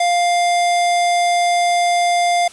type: tone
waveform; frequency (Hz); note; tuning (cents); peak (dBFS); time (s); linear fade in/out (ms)
square; 700; F5; +4; -14; 0-2.48; 5
effects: white hiss -41 dBFS RMS until 2.52 s + resampled to 24000 Hz